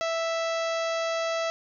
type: harmonic tone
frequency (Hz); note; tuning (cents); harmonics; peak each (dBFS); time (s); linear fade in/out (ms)
659.3; E5; 0; 1 / 2 / 3 / 4 / 5 / 6 / 7 / 8 / 9 / 10; -27 / -33 / -37 / -39 / -41 / -43 / -44 / -45 / -46 / -47; 0.01-1.5; 0
effects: none